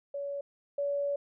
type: tone pair in turn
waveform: sine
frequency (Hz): 565 / 568.6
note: C#5 / C#5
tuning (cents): +33 / +44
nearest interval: unison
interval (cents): 11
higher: second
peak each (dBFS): -33 / -28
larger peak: second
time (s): 0.14-0.41 / 0.78-1.16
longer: second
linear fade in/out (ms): 5
effects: none